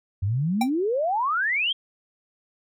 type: exponential sweep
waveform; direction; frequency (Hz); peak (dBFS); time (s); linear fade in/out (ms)
sine; up; 90.6 to 3300; -21; 0.22-1.73; 10
type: tone with exponential decay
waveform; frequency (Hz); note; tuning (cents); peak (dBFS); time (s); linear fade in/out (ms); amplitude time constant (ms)
square; 782; G5; -4; -19; 0.61-0.7; 5; 18
effects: none